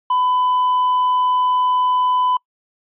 sine tone with tanh clipping, 1002 Hz, B5, 25 cents sharp, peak -15 dBFS, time 0.1-2.37 s, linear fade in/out 5 ms, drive 3 dB, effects noise-tail reverb RT60 0.1 s tail -26 dB re dry + resampled to 8000 Hz

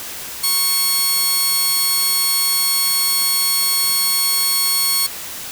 5% pulse tone pair together, 1100 / 4400 Hz, C#6 / C#8, -14 / -14 cents, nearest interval 2 octaves, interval 2400 cents, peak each -10 dBFS, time 0.43-5.07 s, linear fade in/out 10 ms, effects white hiss -30 dBFS RMS until 5.51 s

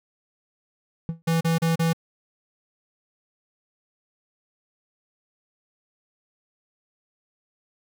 triangle tone with exponential decay, 164.81 Hz, E3, in tune, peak -19 dBFS, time 1.09-1.22 s, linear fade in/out 0 ms, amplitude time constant 27 ms
square tone bursts, 164.81 Hz, E3, in tune, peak -20 dBFS, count 4, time 1.27-1.932 s, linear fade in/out 10 ms, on 140 ms, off 34 ms
effects none

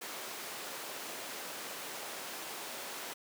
pink high-pass noise, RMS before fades -43 dBFS, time 0.01-3.14 s, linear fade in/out 10 ms, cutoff 430 Hz, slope 12 dB/octave, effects none

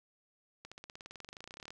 accelerating click train, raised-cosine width 0.2 ms, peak -30 dBFS, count 26, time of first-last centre 0.65-1.705 s, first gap 66 ms, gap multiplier 0.96, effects none

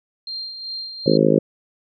sine tone with tremolo, 4186 Hz, C8, in tune, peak -26 dBFS, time 0.27-1.17 s, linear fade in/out 2 ms, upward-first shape sine, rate 2.6 Hz, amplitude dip 50%
harmonic tone, 53.2 Hz, G#1, 42 cents sharp, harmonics 3 / 4 / 5 / 6 / 7 / 8 / 9 / 10, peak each -21 / -21 / -21 / -21 / -21 / -21 / -21 / -21 dBFS, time 1.06-1.39 s, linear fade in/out 5 ms
effects none

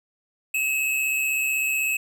square tone pair together, 2574 / 2710 Hz, E7 / E7, -42 / +47 cents, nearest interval minor second, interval 89 cents, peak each -23 / -31 dBFS, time 0.54-1.97 s, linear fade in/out 5 ms, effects none

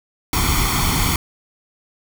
pink noise with comb filter, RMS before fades -18 dBFS, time 0.33-1.16 s, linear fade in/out 2 ms, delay 0.9 ms, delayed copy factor +0.8, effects none

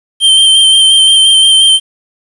square tone with vibrato, 3135 Hz, G7, 1 cent flat, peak -4 dBFS, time 0.2-1.8 s, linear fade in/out 50 ms, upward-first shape square, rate 5.7 Hz, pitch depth 15 cents each way, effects resampled to 24000 Hz + 7-bit

